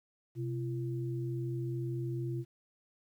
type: tone pair together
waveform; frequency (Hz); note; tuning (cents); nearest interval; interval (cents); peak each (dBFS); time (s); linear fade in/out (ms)
sine; 127.81 / 341.2; C3 / F4; -40 / -40; octave + perfect fourth; 1700; -34 / -39; 0.35-2.45; 50
effects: 11-bit